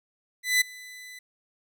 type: tone with ADSR envelope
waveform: sawtooth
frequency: 2000 Hz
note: B6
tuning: 21 cents sharp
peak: -14 dBFS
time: 0.43-1.19 s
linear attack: 180 ms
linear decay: 11 ms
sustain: -24 dB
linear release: 5 ms
effects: none